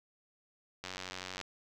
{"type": "click train", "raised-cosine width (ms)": 0.2, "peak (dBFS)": -23, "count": 54, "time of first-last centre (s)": [0.84, 1.413], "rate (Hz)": 92.5, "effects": []}